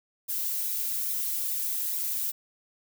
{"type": "noise with flanger", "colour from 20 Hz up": "violet", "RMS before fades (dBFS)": -30, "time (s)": [0.28, 2.32], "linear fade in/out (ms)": 20, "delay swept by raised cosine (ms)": [0.65, 3.35], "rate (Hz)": 2.4, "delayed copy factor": -0.55, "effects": []}